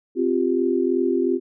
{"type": "chord", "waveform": "sine", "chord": "C suspended fourth", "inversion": "none", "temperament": "equal", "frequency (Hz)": [261.6, 349.2, 392], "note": ["C4", "F4", "G4"], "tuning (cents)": [0, 0, 0], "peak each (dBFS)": [-23, -21, -23], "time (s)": [0.15, 1.4], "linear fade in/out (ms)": 50, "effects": []}